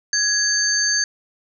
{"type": "tone cluster", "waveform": "sine", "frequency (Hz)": [1673, 4582, 6320], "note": ["G#6", "D8", "G8"], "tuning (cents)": [12, -44, 13], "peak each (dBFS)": -21, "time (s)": [0.13, 1.04], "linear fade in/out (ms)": 2, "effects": []}